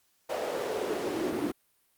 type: noise with high-pass filter sweep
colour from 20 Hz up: brown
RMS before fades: -32 dBFS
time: 0.29-1.52 s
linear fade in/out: 10 ms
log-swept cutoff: 580 to 290 Hz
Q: 3.7
effects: white hiss -70 dBFS RMS until 1.97 s + Opus 48 kbps